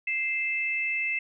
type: tone pair together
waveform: sine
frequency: 2094 / 2631 Hz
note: C7 / E7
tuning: +1 / -4 cents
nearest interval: major third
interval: 395 cents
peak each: -29 / -28 dBFS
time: 0.07-1.19 s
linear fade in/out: 5 ms
effects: none